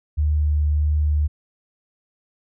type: tone with vibrato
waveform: sine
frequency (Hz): 75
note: D2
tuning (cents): +37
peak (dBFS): -16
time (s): 0.17-1.28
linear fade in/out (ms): 20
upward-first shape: triangle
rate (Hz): 1.6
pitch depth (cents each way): 11
effects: none